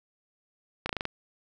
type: slowing click train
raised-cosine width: 0.3 ms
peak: -14 dBFS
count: 6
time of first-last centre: 0.86-1.054 s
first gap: 33 ms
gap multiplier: 1.08
effects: none